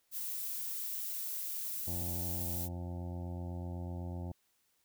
violet noise, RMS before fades -39 dBFS, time 0.11-2.69 s, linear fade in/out 50 ms
harmonic tone, 88 Hz, F2, 14 cents sharp, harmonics 1 / 2 / 3 / 4 / 6 / 7 / 8 / 9 / 10, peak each -39 / -45 / -49 / -51 / -55 / -56 / -57 / -58 / -59 dBFS, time 1.87-4.32 s, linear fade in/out 5 ms
effects white hiss -75 dBFS RMS until 4.84 s

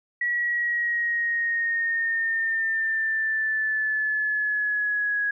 sine linear sweep, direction down, 1930 to 1661.2 Hz, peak -22 dBFS, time 0.21-5.31 s, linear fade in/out 5 ms, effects none

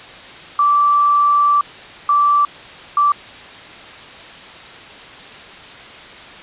sine tone bursts at uneven times, 1165 Hz, D6, 14 cents flat, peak -10 dBFS, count 3, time 0.59-1.61 / 2.09-2.45 / 2.97-3.12 s, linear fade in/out 2 ms, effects white hiss -36 dBFS RMS until 6.42 s + resampled to 8000 Hz

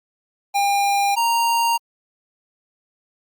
square tone pair in turn, 802 / 930.4 Hz, G5 / A#5, +39 / -4 cents, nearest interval minor third, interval 257 cents, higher second, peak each -17 dBFS, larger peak neither, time 0.54-1.16 / 1.16-1.78 s, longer neither, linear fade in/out 20 ms, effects Opus 48 kbps

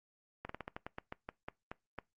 slowing click train, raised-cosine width 0.5 ms, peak -26 dBFS, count 13, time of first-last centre 0.45-1.987 s, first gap 44 ms, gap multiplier 1.18, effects noise-tail reverb RT60 0.2 s tail -22 dB re dry + Opus 48 kbps

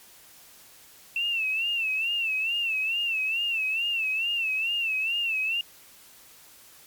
sine tone with vibrato, 2680 Hz, E7, 28 cents sharp, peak -24 dBFS, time 1.16-5.61 s, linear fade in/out 2 ms, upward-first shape sine, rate 2.3 Hz, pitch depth 98 cents each way, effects white hiss -52 dBFS RMS until 6.86 s + MP3 96 kbps

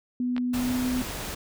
sine tone with pitch glide, 247.6 to 251.8 Hz, B3 to B3, +5 to +34 cents, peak -24 dBFS, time 0.2-1.02 s, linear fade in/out 2 ms, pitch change +29 cents, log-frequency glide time 0.55-0.78 s
clicks, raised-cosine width 0.3 ms, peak -20 dBFS, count 2, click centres 0.365 / 0.38 s
pink noise, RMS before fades -34 dBFS, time 0.53-1.35 s, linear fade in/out 10 ms
effects none

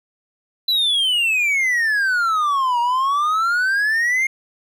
triangle exponential two-way sweep, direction down then up, 4020 to 940 to 2150 Hz, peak -14 dBFS, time 0.68-4.27 s, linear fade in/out 5 ms, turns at 2.8 s, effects none

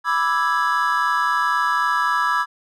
triangle chord, E dominant seventh, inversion second, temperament equal, 987.8 / 1174.7 / 1318.5 / 1661.2 Hz, B5 / D6 / E6 / G#6, 0 / 0 / 0 / 0 cents, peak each -21 dBFS, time 0.04-2.46 s, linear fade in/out 50 ms, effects none

